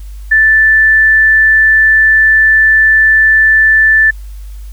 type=tone; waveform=sine; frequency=1760 Hz; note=A6; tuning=in tune; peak=-4 dBFS; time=0.31-4.11 s; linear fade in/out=10 ms; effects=added 50 Hz sine -24 dBFS peak until 4.72 s + white hiss -46 dBFS RMS until 4.72 s